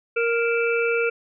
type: harmonic tone with a mistuned harmonic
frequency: 466.2 Hz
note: A#4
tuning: in tune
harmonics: 1 / 3 / 5 / 6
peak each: -21 / -26 / -28 / -29 dBFS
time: 0.16-1.1 s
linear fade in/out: 10 ms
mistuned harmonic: 6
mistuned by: -100 cents
effects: none